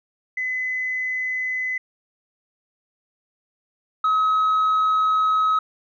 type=tone pair in turn; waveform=sine; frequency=2020 / 1277 Hz; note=B6 / D#6; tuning=+39 / +45 cents; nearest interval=minor sixth; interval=794 cents; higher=first; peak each=-22 / -14 dBFS; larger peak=second; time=0.37-1.78 / 4.04-5.59 s; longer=second; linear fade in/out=5 ms; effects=tanh soft clip ceiling -15 dBFS